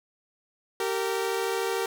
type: tone pair together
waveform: sawtooth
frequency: 387.6 / 460.9 Hz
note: G4 / A#4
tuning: -20 / -20 cents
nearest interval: minor third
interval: 300 cents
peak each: -25 dBFS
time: 0.8-1.86 s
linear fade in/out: 2 ms
effects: none